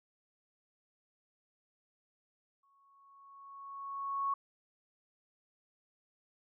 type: tone with exponential growth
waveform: sine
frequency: 1106 Hz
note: C#6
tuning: 4 cents flat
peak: -29 dBFS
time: 2.63-4.34 s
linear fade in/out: 5 ms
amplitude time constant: 370 ms
effects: none